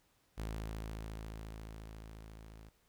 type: tone with level ramp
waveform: sawtooth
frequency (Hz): 54.2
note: A1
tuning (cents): -25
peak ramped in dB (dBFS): -34 to -48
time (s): 0.37-2.7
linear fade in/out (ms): 20
effects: pink hiss -73 dBFS RMS until 2.88 s